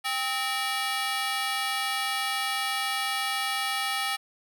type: ring-modulated tone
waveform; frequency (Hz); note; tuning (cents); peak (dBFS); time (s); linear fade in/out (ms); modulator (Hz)
15% pulse; 1040; C6; -11; -17; 0.04-4.17; 20; 246
effects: none